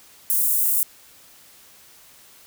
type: high-pass noise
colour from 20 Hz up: white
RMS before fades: -20 dBFS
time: 0.3-0.83 s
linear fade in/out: 0 ms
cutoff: 9200 Hz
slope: 24 dB/octave
effects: white hiss -50 dBFS RMS until 2.46 s